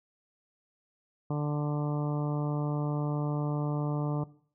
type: harmonic tone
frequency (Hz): 147.7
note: D3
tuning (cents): +10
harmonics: 1 / 2 / 3 / 4 / 5 / 6 / 7 / 8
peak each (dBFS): -29 / -35 / -39 / -41 / -43 / -45 / -46 / -47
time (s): 1.3-4.24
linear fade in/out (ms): 5
effects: noise-tail reverb RT60 0.5 s tail -18 dB re dry